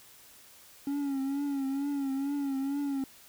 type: tone with vibrato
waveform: triangle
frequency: 277.2 Hz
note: C#4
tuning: in tune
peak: -27 dBFS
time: 0.87-3.04 s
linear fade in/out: 2 ms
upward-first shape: triangle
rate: 2.2 Hz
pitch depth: 70 cents each way
effects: white hiss -55 dBFS RMS until 3.28 s